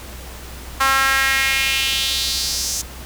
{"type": "tone with high-pass filter sweep", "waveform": "sawtooth", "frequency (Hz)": 269, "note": "C4", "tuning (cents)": 48, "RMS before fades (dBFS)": -19, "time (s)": [0.8, 2.82], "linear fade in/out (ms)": 10, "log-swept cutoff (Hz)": [1200, 6400], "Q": 2.8, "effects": ["added 62 Hz sine -34 dBFS peak until 3.05 s", "pink hiss -37 dBFS RMS until 3.05 s"]}